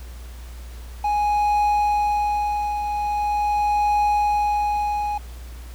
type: tone with tremolo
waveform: triangle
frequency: 830.6 Hz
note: G#5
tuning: in tune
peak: -14 dBFS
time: 1.04-5.18 s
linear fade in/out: 5 ms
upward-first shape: triangle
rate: 0.42 Hz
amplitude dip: 55%
effects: added 60 Hz sine -34 dBFS peak until 5.74 s + pink hiss -47 dBFS RMS until 5.74 s